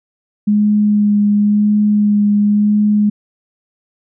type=tone with vibrato; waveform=sine; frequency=207.7 Hz; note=G#3; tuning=in tune; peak=-9 dBFS; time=0.47-3.1 s; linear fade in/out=10 ms; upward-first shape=sine; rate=0.95 Hz; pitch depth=14 cents each way; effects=none